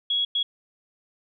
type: tone bursts at uneven times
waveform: sine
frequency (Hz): 3334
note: G#7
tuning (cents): +6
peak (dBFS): -21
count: 2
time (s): 0.1-0.25 / 0.35-0.43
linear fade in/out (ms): 5
effects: none